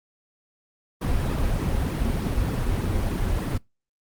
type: noise with flanger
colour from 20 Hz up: brown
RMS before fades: -24 dBFS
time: 1.01-3.58 s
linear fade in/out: 10 ms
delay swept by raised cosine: 1.3 to 6.8 ms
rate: 3.3 Hz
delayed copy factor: -0.75
effects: noise-tail reverb RT60 0.2 s tail -24 dB re dry + Opus 32 kbps